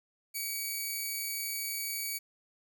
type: tone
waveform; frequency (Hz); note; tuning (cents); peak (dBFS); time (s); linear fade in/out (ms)
5% pulse; 2266; C#7; +37; -24; 0.34-2.19; 20
effects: 11-bit